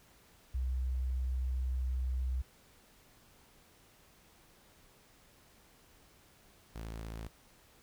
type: tone pair in turn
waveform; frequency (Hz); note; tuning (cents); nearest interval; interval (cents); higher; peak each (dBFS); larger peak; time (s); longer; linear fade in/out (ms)
sine / sawtooth; 63.8 / 55.28; C2 / A1; -43 / +9; major second; 248; first; -31 / -37; first; 0.54-2.42 / 6.75-7.28; first; 10
effects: pink hiss -63 dBFS RMS until 7.82 s